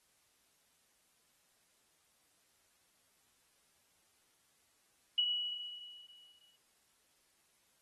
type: tone with exponential decay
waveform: sine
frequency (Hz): 2931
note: F#7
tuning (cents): -17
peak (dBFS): -28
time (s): 5.18-6.56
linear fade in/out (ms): 2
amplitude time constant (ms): 300
effects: white hiss -73 dBFS RMS until 7.81 s + AAC 32 kbps